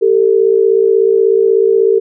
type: tone pair together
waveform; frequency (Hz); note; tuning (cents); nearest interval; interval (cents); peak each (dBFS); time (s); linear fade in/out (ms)
sine; 392 / 448.4; G4 / A4; 0 / +33; major second; 233; -10; 0.01-2; 20
effects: none